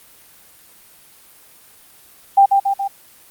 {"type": "tone with echo", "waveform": "sine", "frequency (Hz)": 791, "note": "G5", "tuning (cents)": 15, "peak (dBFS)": -6, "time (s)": [2.37, 2.46], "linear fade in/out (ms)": 10, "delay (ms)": 140, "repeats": 3, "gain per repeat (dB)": -4, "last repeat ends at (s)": 2.88, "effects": ["white hiss -47 dBFS RMS until 3.3 s", "Opus 32 kbps"]}